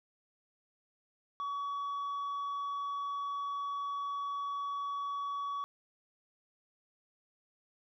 sine tone with tanh clipping, 1131 Hz, C#6, 34 cents sharp, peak -35 dBFS, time 1.4-5.64 s, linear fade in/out 0 ms, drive 3 dB, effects none

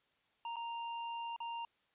square tone with dropouts, 931 Hz, A#5, 2 cents flat, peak -40 dBFS, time 0.45-1.65 s, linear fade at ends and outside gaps 2 ms, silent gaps 0.559-0.566 / 1.363-1.403 s, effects white hiss -75 dBFS RMS until 1.94 s + resampled to 8000 Hz

